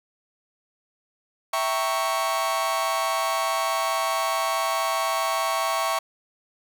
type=chord; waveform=40% pulse; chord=E diminished seventh; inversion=none; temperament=equal; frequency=659.3 / 784 / 932.3 / 1108.7 Hz; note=E5 / G5 / Bb5 / Db6; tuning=0 / 0 / 0 / 0 cents; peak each=-27 / -30 / -31 / -25 dBFS; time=1.53-5.99 s; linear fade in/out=5 ms; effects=none